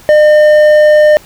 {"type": "tone with hard clipping", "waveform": "sine", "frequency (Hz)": 605, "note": "D#5", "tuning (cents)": -49, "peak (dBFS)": -4, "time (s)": [0.09, 1.17], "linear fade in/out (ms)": 0, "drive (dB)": 6, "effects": ["pink hiss -38 dBFS RMS until 1.25 s"]}